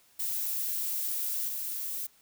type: noise with level steps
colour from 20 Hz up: violet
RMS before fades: -32 / -35 dBFS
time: 0.19-2.07 s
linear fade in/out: 10 ms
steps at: 1.47 s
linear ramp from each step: 20 ms
effects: white hiss -63 dBFS RMS until 2.21 s